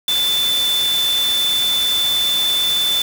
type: tone in noise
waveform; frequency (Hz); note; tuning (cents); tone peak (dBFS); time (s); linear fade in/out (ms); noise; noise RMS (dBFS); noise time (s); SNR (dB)
sine; 3520; A7; 0; -15; 0.08-3.02; 2; white; -25; 0.08-3.02; +7
effects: none